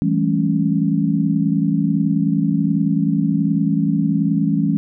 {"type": "chord", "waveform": "sine", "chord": "A dominant seventh", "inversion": "second", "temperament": "equal with one note detuned", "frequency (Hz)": [164.81, 196, 214.6, 277.2], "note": ["E3", "G3", "A3", "C#4"], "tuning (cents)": [0, 0, -43, 0], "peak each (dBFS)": [-19, -21, -21, -20], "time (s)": [0.02, 4.77], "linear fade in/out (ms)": 0, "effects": []}